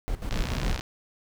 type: noise with tremolo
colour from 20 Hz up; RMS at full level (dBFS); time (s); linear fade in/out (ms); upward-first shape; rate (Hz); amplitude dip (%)
brown; -30; 0.08-0.8; 0; square; 7.1; 75
type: click train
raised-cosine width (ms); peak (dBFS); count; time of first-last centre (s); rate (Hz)
0.2; -16; 32; 0.31-0.809; 62.1
type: noise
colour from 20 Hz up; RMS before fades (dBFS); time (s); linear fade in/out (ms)
brown; -29; 0.31-0.77; 10
effects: none